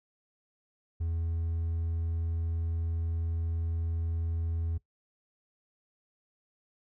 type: tone with hard clipping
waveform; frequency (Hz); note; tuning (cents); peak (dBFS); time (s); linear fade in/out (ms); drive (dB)
triangle; 83; E2; +12; -30; 1-4.78; 10; 5
effects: noise-tail reverb RT60 0.1 s tail -18 dB re dry